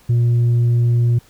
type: tone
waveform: sine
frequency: 119.1 Hz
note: A#2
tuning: 38 cents sharp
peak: -9 dBFS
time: 0.09-1.19 s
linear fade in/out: 10 ms
effects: tanh soft clip ceiling -11 dBFS + pink hiss -51 dBFS RMS until 1.29 s